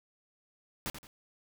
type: noise with echo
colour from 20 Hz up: pink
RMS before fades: -36 dBFS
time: 0.86-0.9 s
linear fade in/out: 0 ms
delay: 85 ms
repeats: 2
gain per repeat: -9 dB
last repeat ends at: 1.07 s
effects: none